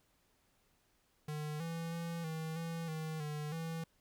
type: tone with pitch steps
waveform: square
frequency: 151.1 / 166 / 167.9 / 159.7 / 165.9 / 158 / 150 / 163.8 Hz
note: D3 / E3 / E3 / D#3 / E3 / D#3 / D3 / E3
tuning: +50 / +12 / +32 / +45 / +11 / +27 / +37 / -11 cents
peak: -39 dBFS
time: 1.28-3.84 s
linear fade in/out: 5 ms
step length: 320 ms
effects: pink hiss -74 dBFS RMS until 4 s